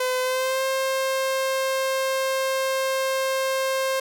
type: tone with pitch glide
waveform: sawtooth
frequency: 509 to 530.6 Hz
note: C5 to C5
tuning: -48 to +24 cents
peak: -18 dBFS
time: 0-4 s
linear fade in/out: 5 ms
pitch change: +72 cents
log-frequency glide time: 0.21-0.64 s
effects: none